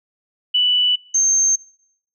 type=tone pair in turn; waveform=sine; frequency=2968 / 6346 Hz; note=F#7 / G8; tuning=+5 / +20 cents; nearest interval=octave + minor second; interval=1315 cents; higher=second; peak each=-13 dBFS; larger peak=neither; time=0.54-0.96 / 1.14-1.56 s; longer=neither; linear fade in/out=10 ms; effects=noise-tail reverb RT60 0.8 s tail -25 dB re dry